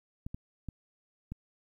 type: clicks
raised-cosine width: 5 ms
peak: -26 dBFS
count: 4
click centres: 0.265 / 0.345 / 0.687 / 1.32 s
effects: 11-bit